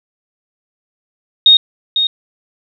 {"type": "tone with echo", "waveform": "sine", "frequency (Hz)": 3719, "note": "A#7", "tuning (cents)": -5, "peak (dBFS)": -3, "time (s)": [1.46, 1.57], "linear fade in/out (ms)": 2, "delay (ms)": 500, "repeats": 1, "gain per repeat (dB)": -8, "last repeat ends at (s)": 2.07, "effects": []}